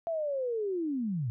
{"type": "linear sweep", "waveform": "sine", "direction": "down", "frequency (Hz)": [678, 107.7], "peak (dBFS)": -29, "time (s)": [0.07, 1.3], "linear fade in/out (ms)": 0, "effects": []}